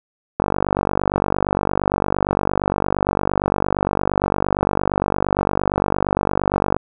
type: click train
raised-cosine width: 1 ms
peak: -3 dBFS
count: 311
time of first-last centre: 0.4-6.766 s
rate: 48.7 Hz
effects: none